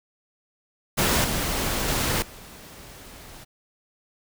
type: noise with level steps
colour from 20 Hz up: pink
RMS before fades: -21 / -26 / -24 / -44 dBFS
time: 0.97-3.45 s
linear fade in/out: 20 ms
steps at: 1.24 / 1.88 / 2.22 s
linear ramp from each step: 2 ms
effects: none